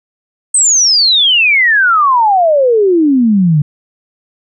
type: exponential sweep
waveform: sine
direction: down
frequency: 8470 to 142.3 Hz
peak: -6 dBFS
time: 0.54-3.62 s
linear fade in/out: 5 ms
effects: none